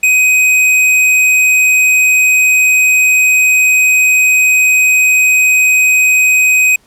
square tone, 2513 Hz, D#7, 17 cents sharp, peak -7 dBFS, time 0.03-6.76 s, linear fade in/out 5 ms, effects pink hiss -51 dBFS RMS until 6.86 s + low-pass 12000 Hz 12 dB/octave

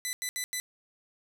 10% pulse tone bursts at uneven times, 2000 Hz, B6, 21 cents sharp, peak -22 dBFS, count 4, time 0.05-0.13 / 0.22-0.29 / 0.36-0.44 / 0.53-0.6 s, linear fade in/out 0 ms, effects none

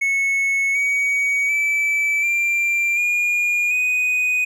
triangle tone with pitch steps, 2200 / 2255 / 2312 / 2370 / 2430 / 2491 Hz, C#7 / C#7 / D7 / D7 / D#7 / D#7, -14 / +29 / -28 / +15 / -42 / +1 cents, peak -15 dBFS, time 0.01-4.45 s, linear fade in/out 10 ms, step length 740 ms, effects none

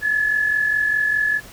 sine tone pair together, 1706 / 1750.9 Hz, G#6 / A6, +46 / -9 cents, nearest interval unison, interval 45 cents, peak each -17 / -25 dBFS, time 0.01-1.41 s, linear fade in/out 50 ms, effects pink hiss -42 dBFS RMS until 1.52 s

